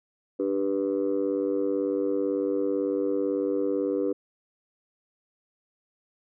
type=chord; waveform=sine; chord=G major; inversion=second; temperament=just; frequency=294 / 392 / 490 Hz; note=D4 / G4 / B4; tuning=+2 / 0 / -14 cents; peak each=-27 dBFS; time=0.39-4.13 s; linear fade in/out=10 ms; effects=tanh soft clip ceiling -17 dBFS